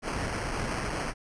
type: noise with sample-and-hold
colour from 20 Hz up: pink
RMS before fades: -32 dBFS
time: 0.02-1.14 s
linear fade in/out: 50 ms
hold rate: 3675 Hz
effects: resampled to 22050 Hz